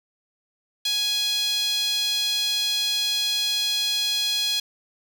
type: tone with high-pass filter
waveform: sawtooth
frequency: 833 Hz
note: G#5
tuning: 5 cents sharp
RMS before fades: -24 dBFS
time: 0.85-4.6 s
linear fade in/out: 5 ms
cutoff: 3700 Hz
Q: 9
effects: none